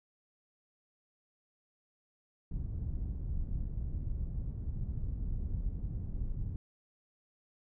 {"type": "low-pass noise", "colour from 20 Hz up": "pink", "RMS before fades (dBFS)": -36, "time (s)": [2.51, 6.56], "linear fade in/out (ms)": 2, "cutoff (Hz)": 110, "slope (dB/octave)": 12, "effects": []}